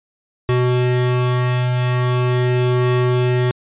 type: tone pair together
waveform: square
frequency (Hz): 124.57 / 373.3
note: B2 / F#4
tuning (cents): +15 / +15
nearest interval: octave + perfect fifth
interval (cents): 1900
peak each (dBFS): -16 / -23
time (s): 0.49-3.51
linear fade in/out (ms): 0
effects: resampled to 8000 Hz